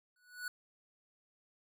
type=tone with exponential growth; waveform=square; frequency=1474 Hz; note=F#6; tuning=7 cents flat; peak=-36 dBFS; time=0.16-0.48 s; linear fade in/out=2 ms; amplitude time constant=69 ms; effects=none